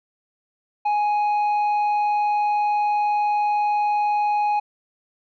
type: tone with tanh clipping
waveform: sine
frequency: 833 Hz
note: G#5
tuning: 5 cents sharp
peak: -19 dBFS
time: 0.85-4.6 s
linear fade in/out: 10 ms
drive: 5 dB
effects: none